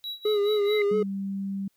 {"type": "tone with tremolo", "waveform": "triangle", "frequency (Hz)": 3890, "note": "B7", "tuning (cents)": -27, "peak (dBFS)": -29, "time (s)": [0.04, 0.84], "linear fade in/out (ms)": 0, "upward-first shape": "sine", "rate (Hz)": 4.7, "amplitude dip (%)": 90}
{"type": "tone with vibrato", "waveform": "triangle", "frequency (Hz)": 415.3, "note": "G#4", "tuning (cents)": 0, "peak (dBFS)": -19, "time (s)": [0.25, 1.03], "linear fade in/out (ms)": 5, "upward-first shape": "sine", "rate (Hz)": 4.5, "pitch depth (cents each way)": 50}
{"type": "tone with exponential growth", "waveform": "sine", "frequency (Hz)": 2077, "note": "C7", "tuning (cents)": -13, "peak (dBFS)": -26, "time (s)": [0.43, 0.82], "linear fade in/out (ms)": 2, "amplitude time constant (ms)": 83}
{"type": "tone", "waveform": "sine", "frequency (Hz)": 196, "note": "G3", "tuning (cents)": 0, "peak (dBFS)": -28, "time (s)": [0.91, 1.68], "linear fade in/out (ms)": 5}
{"effects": ["white hiss -71 dBFS RMS until 1.76 s"]}